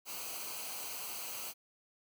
white noise with comb filter, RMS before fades -42 dBFS, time 0.05-1.54 s, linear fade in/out 50 ms, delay 0.56 ms, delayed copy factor -0.65, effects none

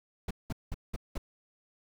brown noise bursts, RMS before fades -33 dBFS, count 5, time 0.28-1.18 s, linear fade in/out 5 ms, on 28 ms, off 190 ms, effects none

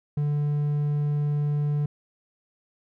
triangle tone, 146.83 Hz, D3, in tune, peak -20 dBFS, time 0.17-1.86 s, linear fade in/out 5 ms, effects none

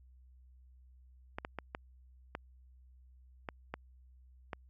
clicks, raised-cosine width 0.5 ms, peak -23 dBFS, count 8, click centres 1.385 / 1.449 / 1.587 / 1.749 / 2.351 / 3.488 / 3.74 / 4.532 s, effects added 63 Hz sine -57 dBFS peak until 4.69 s

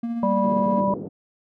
triangle tone with tremolo, 233.1 Hz, A#3, in tune, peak -21 dBFS, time 0.03-0.81 s, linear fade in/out 5 ms, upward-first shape sine, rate 15 Hz, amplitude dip 35%
harmonic tone, 196 Hz, G3, in tune, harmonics 1 / 3 / 5, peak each -23 / -23 / -23 dBFS, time 0.23-0.94 s, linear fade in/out 2 ms
pink band-pass noise, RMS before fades -33 dBFS, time 0.43-1.09 s, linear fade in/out 20 ms, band 140 to 490 Hz, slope 24 dB/octave
effects none

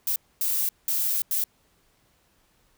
violet noise bursts at uneven times, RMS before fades -25 dBFS, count 4, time 0.07-0.16 / 0.41-0.69 / 0.88-1.22 / 1.31-1.44 s, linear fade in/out 2 ms, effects pink hiss -65 dBFS RMS until 2.77 s

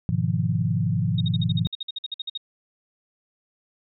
sine chord, F half-diminished seventh, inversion first, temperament equal, 103.83 / 123.47 / 155.56 / 174.61 Hz, Ab2 / Cb3 / Eb3 / F3, 0 / 0 / 0 / 0 cents, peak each -26 dBFS, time 0.09-1.67 s, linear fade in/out 0 ms
sine tone bursts, 3729 Hz, A#7, in tune, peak -27 dBFS, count 16, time 1.18-2.376 s, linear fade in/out 5 ms, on 26 ms, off 52 ms
effects none

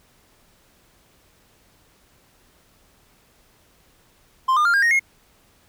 triangle tone with pitch steps, 1046.5 / 1209.1 / 1396.9 / 1613.9 / 1864.7 / 2154 Hz, C6 / D#6 / F6 / G6 / A#6 / C7, 0 / -50 / 0 / +50 / 0 / +50 cents, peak -13 dBFS, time 4.48-4.996 s, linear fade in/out 10 ms, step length 86 ms, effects pink hiss -58 dBFS RMS until 5.68 s

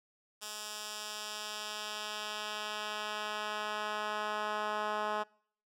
10% pulse tone with band-pass filter sweep, 211.6 Hz, G#3, 33 cents sharp, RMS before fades -38 dBFS, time 0.41-5.24 s, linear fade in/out 20 ms, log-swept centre 7000 to 1100 Hz, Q 0.84, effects noise-tail reverb RT60 0.6 s tail -25 dB re dry

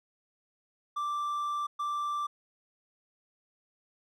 triangle tone bursts at uneven times, 1174.7 Hz, D6, in tune, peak -28 dBFS, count 2, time 0.96-1.67 / 1.79-2.27 s, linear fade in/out 10 ms, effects none

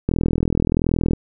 click train, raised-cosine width 3 ms, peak -5 dBFS, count 44, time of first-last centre 0.09-1.134 s, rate 41.2 Hz, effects none

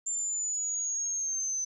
sine linear sweep, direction down, 7260 to 6100 Hz, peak -29 dBFS, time 0.06-1.65 s, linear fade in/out 10 ms, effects none

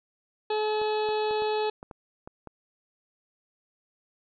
harmonic tone, 427.8 Hz, A4, 49 cents flat, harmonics 1 / 2 / 3 / 4 / 6 / 7 / 8 / 9 / 10, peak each -26 / -30 / -44 / -43 / -40 / -50 / -43 / -44 / -44 dBFS, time 0.5-1.7 s, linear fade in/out 5 ms
clicks, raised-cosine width 1 ms, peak -27 dBFS, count 8, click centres 0.816 / 1.089 / 1.31 / 1.421 / 1.829 / 1.912 / 2.275 / 2.473 s
effects none

